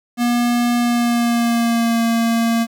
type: tone with pitch glide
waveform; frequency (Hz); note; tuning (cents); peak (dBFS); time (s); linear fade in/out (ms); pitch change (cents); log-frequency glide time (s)
square; 240.1 to 230.2; B3 to A#3; -49 to -22; -15; 0.17-2.67; 50; -73; 0.77-2.03
effects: 8-bit